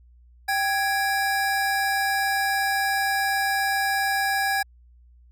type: tone pair together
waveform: square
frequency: 784 / 1661.2 Hz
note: G5 / G#6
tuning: 0 / 0 cents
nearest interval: octave + minor second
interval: 1300 cents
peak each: -25 dBFS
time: 0.48-4.63 s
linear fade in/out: 10 ms
effects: added 60 Hz sine -50 dBFS peak until 5.31 s